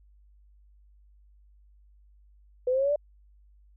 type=exponential sweep; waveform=sine; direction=up; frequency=493.9 to 599 Hz; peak=-22 dBFS; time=2.67-2.96 s; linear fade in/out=5 ms; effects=added 50 Hz sine -55 dBFS peak until 3.76 s